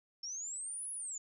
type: linear two-way sweep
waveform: sine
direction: up then down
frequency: 5350 to 10548 to 6800 Hz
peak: -39 dBFS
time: 0.23-1.18 s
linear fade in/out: 5 ms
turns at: 0.91 s
effects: none